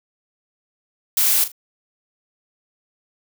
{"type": "noise with echo", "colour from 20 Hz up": "blue", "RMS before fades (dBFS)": -17, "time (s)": [1.17, 1.44], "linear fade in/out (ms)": 2, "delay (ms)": 39, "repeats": 2, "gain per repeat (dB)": -12, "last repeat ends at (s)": 1.518, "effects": []}